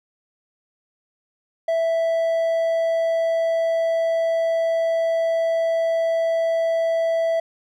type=tone; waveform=triangle; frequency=659.3 Hz; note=E5; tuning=in tune; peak=-16 dBFS; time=1.68-7.4 s; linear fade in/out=5 ms; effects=none